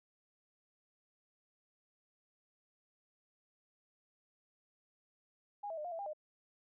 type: tone with pitch steps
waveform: sine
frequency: 820 / 652 / 604 / 706 / 661 / 802 / 611 Hz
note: G#5 / E5 / D5 / F5 / E5 / G5 / D#5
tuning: -22 / -19 / +48 / +19 / +5 / +39 / -32 cents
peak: -39 dBFS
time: 5.63-6.134 s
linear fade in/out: 10 ms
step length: 72 ms
effects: none